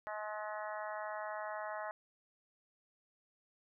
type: harmonic tone with a mistuned harmonic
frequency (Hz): 212.1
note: G#3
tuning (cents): +37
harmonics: 3 / 4 / 5 / 6 / 7 / 8 / 9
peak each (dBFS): -43 / -45 / -47 / -49 / -50 / -51 / -52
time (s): 0.07-1.91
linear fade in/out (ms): 0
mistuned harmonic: 8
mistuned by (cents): +15
effects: none